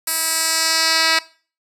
10% pulse tone with band-pass filter sweep, 323.6 Hz, E4, 32 cents flat, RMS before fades -18 dBFS, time 0.07-1.19 s, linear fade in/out 5 ms, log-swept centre 11000 to 3600 Hz, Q 1.4, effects noise-tail reverb RT60 0.4 s tail -20 dB re dry

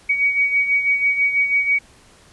sine beating tone pair, 2255 / 2261.1 Hz, C#7 / C#7, +29 / +34 cents, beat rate 6.1 Hz, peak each -16 / -23 dBFS, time 0.09-1.79 s, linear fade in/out 10 ms, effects pink hiss -50 dBFS RMS until 2.32 s + resampled to 24000 Hz

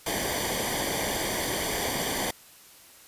pink noise with comb filter, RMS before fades -29 dBFS, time 0.06-2.31 s, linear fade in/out 5 ms, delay 0.75 ms, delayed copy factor -0.75, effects white hiss -52 dBFS RMS until 3.07 s + resampled to 32000 Hz

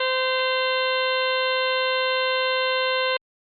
harmonic tone with a mistuned harmonic, 517 Hz, C5, 21 cents flat, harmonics 1 / 2 / 3 / 4 / 5 / 6 / 7 / 8, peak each -24 / -27 / -29 / -30 / -31 / -32 / -32 / -33 dBFS, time 0-3.17 s, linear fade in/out 5 ms, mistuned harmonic 5, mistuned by +92 cents, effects Opus 32 kbps

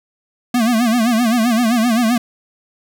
square tone with vibrato, 232.7 Hz, A#3, 3 cents flat, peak -13 dBFS, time 0.54-2.18 s, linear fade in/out 5 ms, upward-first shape sine, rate 7.7 Hz, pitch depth 120 cents each way, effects none

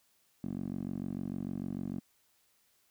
10% pulse tone with band-pass filter, 46.69 Hz, F#1, 16 cents sharp, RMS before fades -38 dBFS, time 0.44-2 s, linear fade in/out 0 ms, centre 230 Hz, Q 2.3, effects white hiss -71 dBFS RMS until 2.9 s

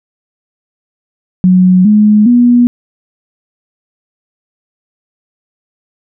sine tone with pitch steps, 183.6 / 210.9 / 242.3 Hz, F#3 / G#3 / B3, -13 / +27 / -33 cents, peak -3 dBFS, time 1.44-2.67 s, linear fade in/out 0 ms, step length 410 ms, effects none

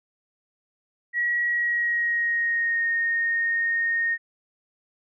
sine tone with pitch glide, 1916 to 1849.7 Hz, A#6 to A#6, +47 to -14 cents, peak -21 dBFS, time 1.13-4.18 s, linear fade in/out 50 ms, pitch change -61 cents, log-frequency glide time 1.42-2.88 s, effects none

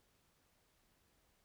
silence, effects pink hiss -75 dBFS RMS until 1.44 s

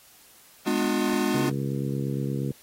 square chord, G# diminished seventh, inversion none, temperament just, 207.7 / 249.2 / 299 / 358.8 Hz, G#3 / B3 / D4 / F4, 0 / +16 / +31 / +47 cents, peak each -29 dBFS, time 0.66-1.5 s, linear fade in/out 10 ms
harmonic tone, 68.6 Hz, C#2, 17 cents flat, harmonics 2 / 3 / 4 / 5 / 6 / 7, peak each -28 / -32 / -34 / -36 / -38 / -39 dBFS, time 1.34-2.52 s, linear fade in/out 5 ms
effects white hiss -54 dBFS RMS until 2.62 s + AAC 48 kbps

